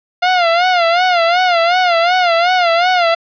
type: tone with vibrato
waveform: sawtooth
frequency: 702 Hz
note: F5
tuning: 9 cents sharp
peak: -6 dBFS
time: 0.22-3.15 s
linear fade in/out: 10 ms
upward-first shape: sine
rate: 2.7 Hz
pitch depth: 95 cents each way
effects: resampled to 11025 Hz + 7-bit